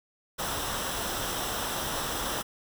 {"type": "noise with comb filter", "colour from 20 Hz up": "pink", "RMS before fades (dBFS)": -32, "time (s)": [0.38, 2.43], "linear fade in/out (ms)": 20, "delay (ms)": 0.44, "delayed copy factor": -0.55, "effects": []}